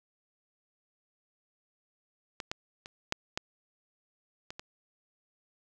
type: clicks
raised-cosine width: 0.2 ms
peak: -19 / -16 / -26 / -11 / -14 / -23 / -23 dBFS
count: 7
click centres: 2.402 / 2.515 / 2.859 / 3.124 / 3.375 / 4.505 / 4.595 s
effects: none